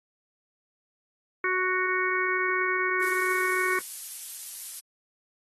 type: harmonic tone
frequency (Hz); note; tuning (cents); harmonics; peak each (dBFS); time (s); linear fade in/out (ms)
370; F#4; 0; 1 / 3 / 4 / 5 / 6; -30 / -30 / -30 / -30 / -30; 1.44-3.79; 2
type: noise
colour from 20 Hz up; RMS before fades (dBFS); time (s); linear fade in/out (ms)
violet; -34; 3.01-4.81; 20
effects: AAC 32 kbps